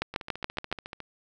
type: two click trains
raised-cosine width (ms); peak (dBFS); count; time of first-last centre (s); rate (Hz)
0.3; -22 / -11; 13 / 6; 0.14-1.003 / 0.02-0.726; 13.9 / 7.08
effects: none